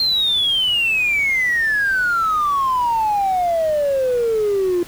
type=exponential sweep; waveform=triangle; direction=down; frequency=4223 to 344.2 Hz; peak=-12 dBFS; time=0-4.83 s; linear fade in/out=2 ms; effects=tanh soft clip ceiling -12 dBFS + pink hiss -39 dBFS RMS until 4.87 s